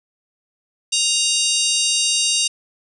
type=harmonic tone with a mistuned harmonic; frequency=935 Hz; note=A#5; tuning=5 cents sharp; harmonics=3 / 4 / 5 / 6 / 7 / 8 / 9 / 10; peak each=-22 / -23 / -24 / -25 / -25 / -26 / -27 / -27 dBFS; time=0.92-2.48 s; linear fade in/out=10 ms; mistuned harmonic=7; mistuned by=-77 cents; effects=none